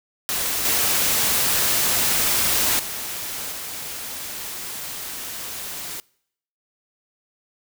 white noise with level steps, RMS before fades -24 / -20 / -30 / -32 dBFS, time 0.29-6 s, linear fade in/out 0 ms, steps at 0.65 / 2.79 / 3.52 s, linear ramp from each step 5 ms, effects noise-tail reverb RT60 0.7 s tail -25 dB re dry

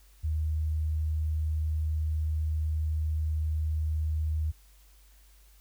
sine tone, 77.78 Hz, D#2, in tune, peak -26 dBFS, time 0.23-4.52 s, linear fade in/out 20 ms, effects added 50 Hz sine -55 dBFS peak until 5.6 s + white hiss -63 dBFS RMS until 5.6 s

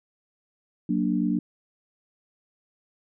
sine chord, Gb augmented, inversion none, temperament equal, 185 / 233.1 / 293.7 Hz, Gb3 / Bb3 / D4, 0 / 0 / 0 cents, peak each -26 dBFS, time 0.89-1.39 s, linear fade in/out 5 ms, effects none

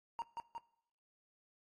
triangle tone with echo, 932.3 Hz, A#5, in tune, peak -35 dBFS, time 0.19-0.22 s, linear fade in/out 0 ms, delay 180 ms, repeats 2, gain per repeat -3 dB, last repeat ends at 0.58 s, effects noise-tail reverb RT60 0.8 s tail -21 dB re dry + AAC 32 kbps

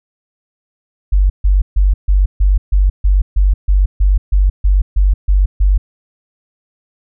sine tone bursts, 48.14 Hz, G1, 31 cents flat, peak -7 dBFS, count 15, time 1.12-5.78 s, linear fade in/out 10 ms, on 180 ms, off 140 ms, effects none

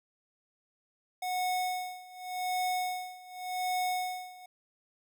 square tone with tremolo, 733 Hz, F#5, 16 cents flat, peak -29 dBFS, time 1.22-4.46 s, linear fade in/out 5 ms, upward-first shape sine, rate 0.87 Hz, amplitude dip 90%, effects none

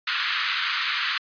pink band-pass noise, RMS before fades -26 dBFS, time 0.07-1.18 s, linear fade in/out 5 ms, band 1200 to 4500 Hz, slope 48 dB/octave, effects resampled to 11025 Hz

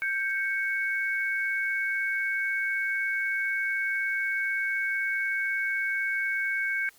sine tone pair together, 1571 / 2220 Hz, G6 / C#7, +3 / +2 cents, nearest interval tritone, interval 599 cents, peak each -28 / -29 dBFS, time 0.02-6.89 s, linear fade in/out 0 ms, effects white hiss -58 dBFS RMS until 6.98 s + Opus 32 kbps

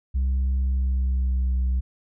sine tone with pitch glide, 65.41 to 63.4 Hz, C2 to B1, 0 to +46 cents, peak -17 dBFS, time 0.14-1.81 s, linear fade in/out 20 ms, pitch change -54 cents, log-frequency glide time 0.61-1.55 s, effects tanh soft clip ceiling -19 dBFS

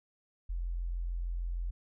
sine tone, 43.24 Hz, F1, 16 cents flat, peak -32 dBFS, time 0.49-1.71 s, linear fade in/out 10 ms, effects none

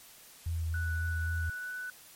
sine tone with vibrato, 82.41 Hz, E2, in tune, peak -30 dBFS, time 0.46-1.5 s, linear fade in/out 5 ms, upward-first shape sine, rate 3.7 Hz, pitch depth 22 cents each way
sine tone with pitch glide, 1480 to 1492 Hz, F#6 to F#6, 0 to +14 cents, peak -36 dBFS, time 0.74-1.9 s, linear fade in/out 2 ms, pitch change +14 cents, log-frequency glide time 1.53-1.75 s
effects white hiss -54 dBFS RMS until 2.15 s + MP3 64 kbps

